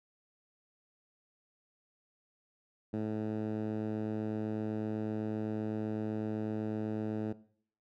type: tone with band-pass filter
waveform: 10% pulse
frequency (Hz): 107.9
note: A2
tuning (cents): -33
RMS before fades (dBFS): -35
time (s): 2.93-7.33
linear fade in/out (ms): 10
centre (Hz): 220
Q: 1
effects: noise-tail reverb RT60 0.6 s tail -19 dB re dry